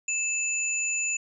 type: tone pair together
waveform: sine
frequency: 2630 / 6991 Hz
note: E7 / A8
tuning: -5 / -12 cents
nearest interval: octave + perfect fourth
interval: 1693 cents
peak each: -28 / -28 dBFS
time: 0.08-1.17 s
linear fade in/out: 5 ms
effects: none